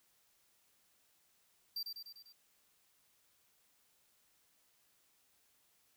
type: tone with echo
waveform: square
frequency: 4699 Hz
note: D8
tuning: in tune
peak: -38 dBFS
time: 1.76-1.83 s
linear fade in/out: 5 ms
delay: 99 ms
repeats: 5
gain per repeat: -4 dB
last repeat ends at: 2.325 s
effects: white hiss -73 dBFS RMS until 5.96 s